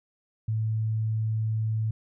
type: tone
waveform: sine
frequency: 110 Hz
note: A2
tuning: in tune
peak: -24 dBFS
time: 0.48-1.91 s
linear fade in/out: 5 ms
effects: none